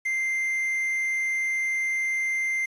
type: tone with quantisation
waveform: triangle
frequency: 2089 Hz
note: C7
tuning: 3 cents flat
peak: -22 dBFS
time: 0.05-2.66 s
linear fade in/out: 10 ms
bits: 8
effects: resampled to 32000 Hz